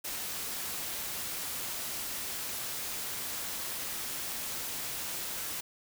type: noise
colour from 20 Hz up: white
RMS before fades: -37 dBFS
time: 0.04-5.61 s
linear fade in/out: 10 ms
effects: none